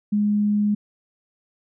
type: tone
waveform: sine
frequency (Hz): 207.7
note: G#3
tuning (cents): 0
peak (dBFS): -17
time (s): 0.12-0.75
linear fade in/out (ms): 10
effects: none